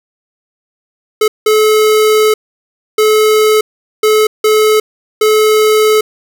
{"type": "tone bursts at uneven times", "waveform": "square", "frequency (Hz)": 430.5, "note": "A4", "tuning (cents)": -38, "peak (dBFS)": -7, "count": 6, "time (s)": [[1.21, 1.28], [1.46, 2.34], [2.98, 3.61], [4.03, 4.27], [4.44, 4.8], [5.21, 6.01]], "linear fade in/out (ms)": 5, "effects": []}